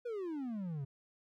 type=exponential sweep; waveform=triangle; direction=down; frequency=497.9 to 131.6 Hz; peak=-35 dBFS; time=0.05-0.85 s; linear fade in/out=10 ms; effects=none